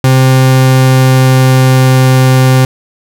40% pulse tone with pitch glide, 130.81 to 129.98 Hz, C3 to C3, 0 to -11 cents, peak -3 dBFS, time 0.04-2.65 s, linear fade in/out 2 ms, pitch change -11 cents, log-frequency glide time 0.17-2.08 s, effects none

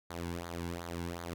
sawtooth tone with flanger, 85.7 Hz, F2, 32 cents flat, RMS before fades -40 dBFS, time 0.1-1.34 s, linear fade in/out 5 ms, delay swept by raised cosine 0.36 to 1.66 ms, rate 2.7 Hz, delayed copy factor -0.75, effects none

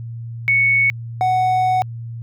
sine / triangle tone pair in turn, 2217 / 742.2 Hz, C#7 / F#5, 0 / +5 cents, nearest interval octave + perfect fifth, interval 1895 cents, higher first, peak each -12 dBFS, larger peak neither, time 0.48-0.9 / 1.21-1.82 s, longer second, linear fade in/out 0 ms, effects added 116 Hz sine -27 dBFS peak until 2.22 s

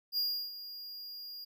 square tone with ADSR envelope, 4833 Hz, D8, 49 cents sharp, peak -29 dBFS, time 0.12-1.45 s, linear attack 57 ms, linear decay 330 ms, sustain -14 dB, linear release 13 ms, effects none

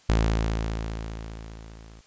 sawtooth tone with level ramp, 55 Hz, A1, in tune, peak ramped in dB -14 to -42 dBFS, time 0.09-2.01 s, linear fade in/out 5 ms, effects white hiss -57 dBFS RMS until 2.06 s + resampled to 16000 Hz

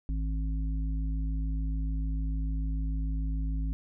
harmonic tone, 53.4 Hz, G#1, 49 cents sharp, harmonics 1 / 3 / 5, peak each -28 / -39 / -41 dBFS, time 0.09-3.73 s, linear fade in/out 0 ms, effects none

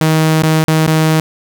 sawtooth tone with dropouts, 158 Hz, D#3, 27 cents sharp, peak -5 dBFS, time 0.01-1.2 s, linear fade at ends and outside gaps 0 ms, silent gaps 0.423-0.434 / 0.64-0.681 / 0.866-0.876 s, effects none

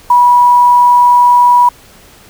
sine tone with quantisation, 975 Hz, B5, 23 cents flat, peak -3 dBFS, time 0.1-1.69 s, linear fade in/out 5 ms, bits 5, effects pink hiss -40 dBFS RMS until 2.29 s

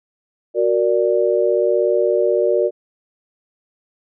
sine chord, Gb augmented, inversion none, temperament equal, 370 / 466.2 / 587.3 Hz, Gb4 / Bb4 / D5, 0 / 0 / 0 cents, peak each -18 dBFS, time 0.54-2.71 s, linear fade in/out 50 ms, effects none

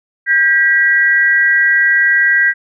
sine tone pair together, 1600 / 1939.2 Hz, G6 / B6, +35 / -32 cents, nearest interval minor third, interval 333 cents, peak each -11 dBFS, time 0.26-2.54 s, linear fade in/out 50 ms, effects none

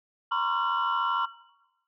sine tone cluster, 942 / 1035 / 1113 / 1369 / 2964 Hz, A#5 / C6 / C#6 / F6 / F#7, +18 / -19 / +7 / -35 / +2 cents, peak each -30 / -30 / -30 / -28 / -37 dBFS, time 0.31-1.26 s, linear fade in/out 10 ms, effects noise-tail reverb RT60 0.9 s tail -17 dB re dry + tanh soft clip ceiling -16 dBFS

